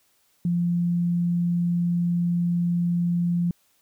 sine tone, 173.3 Hz, F3, 13 cents flat, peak -20 dBFS, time 0.45-3.51 s, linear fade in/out 2 ms, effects white hiss -65 dBFS RMS until 3.81 s

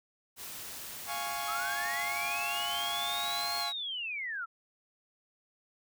white noise, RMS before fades -43 dBFS, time 0.36-3.66 s, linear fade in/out 50 ms
sawtooth chord, Db major, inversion first, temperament equal, 698.5 / 830.6 / 1108.7 Hz, F5 / Ab5 / Db6, 0 / 0 / 0 cents, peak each -35 dBFS, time 1.06-3.73 s, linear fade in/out 50 ms
sine linear two-way sweep, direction up then down, 1244.5 to 4298 to 1294 Hz, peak -34 dBFS, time 1.47-4.46 s, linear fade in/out 20 ms, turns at 3.58 s
effects none

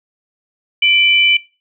sine tone pair together, 2345 / 3000 Hz, D7 / F#7, -3 / +23 cents, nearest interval major third, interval 426 cents, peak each -12 dBFS, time 0.82-1.37 s, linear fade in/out 5 ms, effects noise-tail reverb RT60 0.3 s tail -19 dB re dry

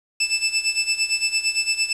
20% pulse tone with tremolo, 2637 Hz, E7, in tune, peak -12 dBFS, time 0.2-1.93 s, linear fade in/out 5 ms, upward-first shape sine, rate 8.8 Hz, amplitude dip 80%, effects resampled to 22050 Hz + 7-bit

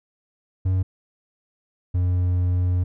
triangle tone pair in turn, 93.2 / 89.8 Hz, F#2 / F2, +13 / +49 cents, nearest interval minor second, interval 64 cents, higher first, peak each -16 dBFS, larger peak neither, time 0.65-0.83 / 1.94-2.84 s, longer second, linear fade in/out 10 ms, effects none

